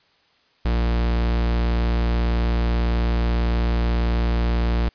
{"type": "tone", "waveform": "45% pulse", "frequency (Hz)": 58.27, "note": "A#1", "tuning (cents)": 0, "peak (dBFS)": -18, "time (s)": [0.65, 4.89], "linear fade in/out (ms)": 5, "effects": ["white hiss -60 dBFS RMS until 4.94 s", "resampled to 11025 Hz"]}